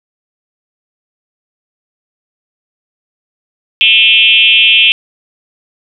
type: tone with frequency modulation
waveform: sine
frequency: 2901 Hz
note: F#7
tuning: 35 cents flat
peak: -4 dBFS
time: 3.81-4.92 s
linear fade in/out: 0 ms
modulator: 236 Hz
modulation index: 1.9
effects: none